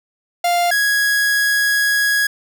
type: tone pair in turn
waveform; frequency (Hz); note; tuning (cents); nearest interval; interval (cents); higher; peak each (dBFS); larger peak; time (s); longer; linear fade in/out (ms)
45% pulse; 698.5 / 1661.3; F5 / G#6; 0 / 0; octave + minor third; 1500; second; -14; neither; 0.44-0.71 / 0.71-2.27; second; 5
effects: none